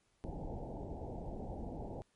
pink low-pass noise, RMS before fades -43 dBFS, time 0.24-2.02 s, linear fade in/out 0 ms, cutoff 880 Hz, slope 96 dB/octave, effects pink hiss -75 dBFS RMS until 2.15 s + MP3 48 kbps

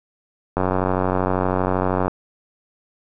click train, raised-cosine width 1 ms, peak -6 dBFS, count 141, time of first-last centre 0.57-2.08 s, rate 92.7 Hz, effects none

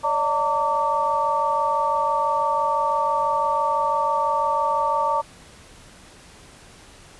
sine tone cluster, 568 / 614 / 907 / 1155 Hz, C#5 / D#5 / A#5 / D6, +42 / -23 / -48 / -29 cents, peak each -27 / -30 / -21 / -24 dBFS, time 0.03-5.22 s, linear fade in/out 20 ms, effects pink hiss -47 dBFS RMS until 7.19 s + resampled to 24000 Hz

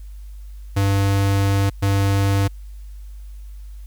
square tone bursts at uneven times, 98.8 Hz, G2, 14 cents sharp, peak -16 dBFS, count 2, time 0.76-1.7 / 1.82-2.48 s, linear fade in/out 10 ms, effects added 50 Hz sine -33 dBFS peak until 3.86 s + white hiss -58 dBFS RMS until 3.86 s

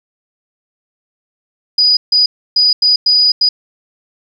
sine tone bursts at uneven times, 4935 Hz, D#8, 15 cents flat, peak -7 dBFS, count 6, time 1.78-1.97 / 2.12-2.26 / 2.56-2.73 / 2.82-2.96 / 3.06-3.32 / 3.41-3.49 s, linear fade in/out 5 ms, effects 8-bit

